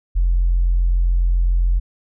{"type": "tone", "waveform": "sine", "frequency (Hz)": 43.65, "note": "F1", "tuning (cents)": 0, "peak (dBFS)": -12, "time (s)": [0.15, 1.8], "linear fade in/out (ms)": 20, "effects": ["tanh soft clip ceiling -9 dBFS"]}